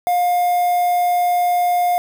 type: tone with quantisation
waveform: triangle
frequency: 710 Hz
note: F5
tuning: 28 cents sharp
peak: -12 dBFS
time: 0.07-1.98 s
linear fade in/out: 0 ms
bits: 5
effects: none